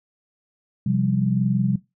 sine chord, C suspended fourth, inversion none, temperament equal with one note detuned, 129.76 / 174.61 / 196 Hz, C3 / F3 / G3, -14 / 0 / 0 cents, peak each -22 / -24 / -22 dBFS, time 0.86-1.76 s, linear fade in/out 5 ms, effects noise-tail reverb RT60 0.2 s tail -18 dB re dry

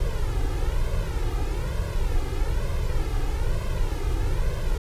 brown noise with flanger, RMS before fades -24 dBFS, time 0-4.78 s, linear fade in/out 5 ms, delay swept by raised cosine 1.9 to 2.45 ms, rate 1.1 Hz, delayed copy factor +1, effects resampled to 32000 Hz

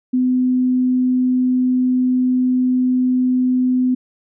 sine tone, 253.3 Hz, B3, 44 cents sharp, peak -13 dBFS, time 0.13-3.95 s, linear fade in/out 10 ms, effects none

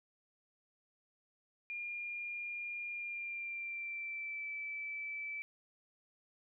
sine tone with pitch glide, 2411 to 2315 Hz, D7 to D7, +45 to -25 cents, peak -39 dBFS, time 1.7-5.42 s, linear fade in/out 0 ms, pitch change -70 cents, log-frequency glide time 2.91-4.49 s, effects none

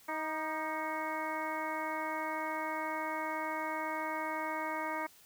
harmonic tone with a mistuned harmonic, 314 Hz, D#4, 16 cents sharp, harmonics 1 / 2 / 3 / 4 / 5 / 6 / 7, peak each -43 / -41 / -38 / -42 / -45 / -45 / -43 dBFS, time 0.08-5.07 s, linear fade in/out 10 ms, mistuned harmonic 4, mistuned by -44 cents, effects white hiss -60 dBFS RMS until 5.25 s

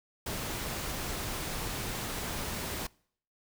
pink noise, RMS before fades -36 dBFS, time 0.26-2.87 s, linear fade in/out 5 ms, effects noise-tail reverb RT60 0.6 s tail -25 dB re dry

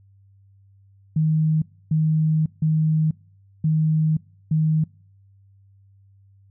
sine tone bursts at uneven times, 156.7 Hz, D#3, 13 cents sharp, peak -16 dBFS, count 5, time 1.16-1.62 / 1.91-2.46 / 2.62-3.11 / 3.64-4.17 / 4.51-4.84 s, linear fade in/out 5 ms, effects noise-tail reverb RT60 0.5 s tail -24 dB re dry + added 98 Hz sine -51 dBFS peak until 6.5 s

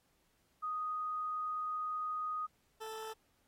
sine / 20% pulse tone pair in turn, 1244.5 / 440 Hz, D#6 / A4, 0 / 0 cents, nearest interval octave + tritone, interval 1800 cents, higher first, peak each -35 / -37 dBFS, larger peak first, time 0.62-2.47 / 2.8-3.14 s, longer first, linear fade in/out 20 ms, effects pink hiss -75 dBFS RMS until 3.47 s + AAC 48 kbps

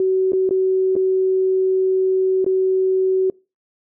sine tone with dropouts, 377 Hz, F#4, 32 cents sharp, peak -14 dBFS, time 0-3.3 s, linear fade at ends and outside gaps 2 ms, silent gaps 0.321-0.332 / 0.492-0.508 / 0.955-0.963 / 2.445-2.463 s, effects noise-tail reverb RT60 0.3 s tail -25 dB re dry

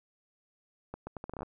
accelerating click train, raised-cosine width 1 ms, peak -25 dBFS, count 11, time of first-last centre 0.94-1.431 s, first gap 130 ms, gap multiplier 0.75, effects none

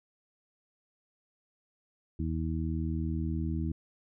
harmonic tone, 80.1 Hz, E2, 49 cents flat, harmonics 1 / 2 / 3 / 4, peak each -32 / -35 / -37 / -38 dBFS, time 2.19-3.72 s, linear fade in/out 5 ms, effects none

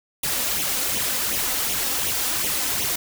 white noise with flanger, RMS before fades -24 dBFS, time 0.23-2.96 s, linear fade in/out 5 ms, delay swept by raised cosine 0.31 to 4.01 ms, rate 2.7 Hz, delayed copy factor +0.65, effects none

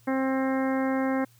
harmonic tone, 265.1 Hz, C4, 23 cents sharp, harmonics 1 / 2 / 3 / 4 / 5 / 6 / 7 / 8, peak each -25 / -30 / -34 / -37 / -40 / -39 / -40 / -42 dBFS, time 0.07-1.25 s, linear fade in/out 10 ms, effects added 118 Hz sine -57 dBFS peak until 1.39 s + white hiss -62 dBFS RMS until 1.39 s

